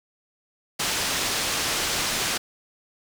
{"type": "low-pass noise", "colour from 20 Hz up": "white", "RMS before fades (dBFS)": -26, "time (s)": [0.79, 2.38], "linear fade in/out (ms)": 10, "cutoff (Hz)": 6500, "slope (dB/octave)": 12, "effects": []}